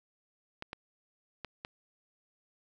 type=clicks; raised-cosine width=0.3 ms; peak=-23 dBFS; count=4; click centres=0.624 / 0.731 / 1.447 / 1.649 s; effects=none